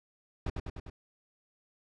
brown noise with echo, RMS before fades -32 dBFS, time 0.46-0.5 s, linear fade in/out 5 ms, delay 100 ms, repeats 4, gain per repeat -3 dB, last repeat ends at 0.9 s, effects low-pass 5000 Hz 12 dB/octave

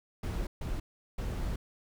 brown noise bursts at uneven times, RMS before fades -34 dBFS, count 3, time 0.23-0.47 / 0.61-0.8 / 1.18-1.56 s, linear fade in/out 5 ms, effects none

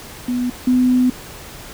sine tone pair in turn, 246.9 / 251.7 Hz, B3 / B3, 0 / +33 cents, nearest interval unison, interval 33 cents, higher second, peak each -17 / -11 dBFS, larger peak second, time 0.28-0.5 / 0.67-1.1 s, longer second, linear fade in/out 5 ms, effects pink hiss -36 dBFS RMS until 1.73 s

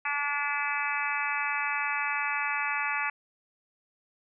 harmonic tone, 288.5 Hz, D4, 31 cents flat, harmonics 3 / 4 / 5 / 6 / 7 / 8 / 9, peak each -35 / -35 / -35 / -35 / -35 / -35 / -35 dBFS, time 0.05-3.1 s, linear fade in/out 5 ms, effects none

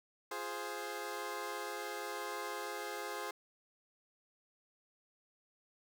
15% pulse chord, F minor, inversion none, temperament equal, 349.2 / 415.3 / 523.3 Hz, F4 / Ab4 / C5, 0 / 0 / 0 cents, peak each -40 / -36 / -38 dBFS, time 0.31-3.31 s, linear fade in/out 5 ms, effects none

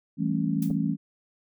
sine chord, A dominant seventh, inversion second, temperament just, 165 / 198 / 220 / 275 Hz, E3 / G3 / A3 / C#4, +2 / +18 / 0 / -14 cents, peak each -28 / -30 / -29 / -29 dBFS, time 0.17-0.97 s, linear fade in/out 50 ms
blue noise with exponential decay, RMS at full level -37 dBFS, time 0.62-0.77 s, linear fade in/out 5 ms, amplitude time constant 32 ms
clicks, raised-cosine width 2 ms, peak -26 dBFS, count 2, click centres 0.703 / 0.71 s
effects none

